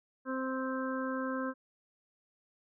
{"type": "harmonic tone", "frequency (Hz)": 261.6, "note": "C4", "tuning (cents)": 0, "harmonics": [1, 2, 4, 5, 6], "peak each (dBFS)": [-35, -38, -41, -43, -42], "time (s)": [0.25, 1.54], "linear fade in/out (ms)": 50, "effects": []}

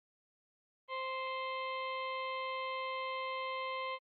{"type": "harmonic tone with a mistuned harmonic", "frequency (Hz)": 523.3, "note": "C5", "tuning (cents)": 0, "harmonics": [1, 2, 4, 5, 6, 7, 8], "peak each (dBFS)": [-42, -39, -44, -51, -49, -59, -57], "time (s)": [0.88, 3.99], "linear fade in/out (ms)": 50, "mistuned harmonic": 8, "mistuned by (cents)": -19, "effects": ["Opus 32 kbps"]}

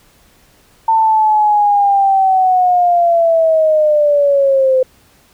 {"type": "linear sweep", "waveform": "sine", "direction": "down", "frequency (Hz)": [900, 513], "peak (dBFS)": -8, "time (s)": [0.88, 4.83], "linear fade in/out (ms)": 5, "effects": ["pink hiss -50 dBFS RMS until 5.33 s"]}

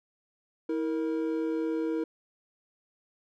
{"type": "tone pair together", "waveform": "triangle", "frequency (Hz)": [323.1, 466.2], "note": ["E4", "A#4"], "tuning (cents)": [-35, 0], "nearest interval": "tritone", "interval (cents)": 635, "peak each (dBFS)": [-27, -30], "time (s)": [0.69, 2.04], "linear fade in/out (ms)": 5, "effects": []}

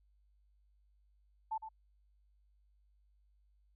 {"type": "tone with echo", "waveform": "sine", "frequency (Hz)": 880, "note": "A5", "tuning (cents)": 0, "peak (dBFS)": -34, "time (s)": [1.51, 1.58], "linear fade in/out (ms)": 10, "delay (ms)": 110, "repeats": 1, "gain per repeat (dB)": -9, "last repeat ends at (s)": 1.69, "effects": ["added 50 Hz sine -67 dBFS peak until 3.75 s"]}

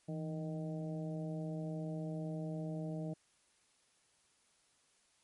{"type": "harmonic tone with a mistuned harmonic", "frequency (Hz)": 155.56, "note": "D#3", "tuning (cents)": 0, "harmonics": [1, 2, 3, 4, 5], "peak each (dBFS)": [-39, -45, -50, -47, -57], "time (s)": [0.08, 3.14], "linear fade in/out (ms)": 10, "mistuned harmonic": 1, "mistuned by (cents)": 80, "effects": ["white hiss -72 dBFS RMS until 5.23 s", "MP3 48 kbps"]}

